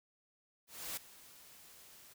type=noise with ADSR envelope; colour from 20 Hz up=white; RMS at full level=-40 dBFS; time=0.67-2.14 s; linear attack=300 ms; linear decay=6 ms; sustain=-18 dB; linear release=16 ms; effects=none